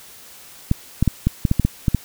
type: clicks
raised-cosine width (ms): 5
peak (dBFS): -3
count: 10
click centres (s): 0.714 / 1.026 / 1.077 / 1.27 / 1.452 / 1.514 / 1.597 / 1.65 / 1.882 / 1.947
effects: white hiss -43 dBFS RMS until 2.04 s